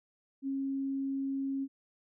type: tone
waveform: sine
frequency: 271.9 Hz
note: C#4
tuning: 33 cents flat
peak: -31 dBFS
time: 0.42-1.68 s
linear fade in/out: 50 ms
effects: none